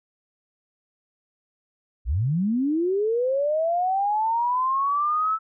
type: linear sweep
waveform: sine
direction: up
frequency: 49 to 1318.5 Hz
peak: -20 dBFS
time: 2.05-5.39 s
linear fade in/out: 50 ms
effects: none